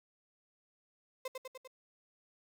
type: tone with echo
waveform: 35% pulse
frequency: 519 Hz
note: C5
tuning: 14 cents flat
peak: -35 dBFS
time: 1.25-1.28 s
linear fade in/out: 5 ms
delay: 99 ms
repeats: 4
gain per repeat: -3 dB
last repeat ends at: 1.676 s
effects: none